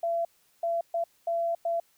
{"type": "tone bursts at uneven times", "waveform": "sine", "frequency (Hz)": 676, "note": "E5", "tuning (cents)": 43, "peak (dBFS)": -25, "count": 5, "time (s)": [[0.03, 0.25], [0.63, 0.81], [0.94, 1.04], [1.27, 1.55], [1.65, 1.8]], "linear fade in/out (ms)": 5, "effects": ["white hiss -66 dBFS RMS until 1.97 s"]}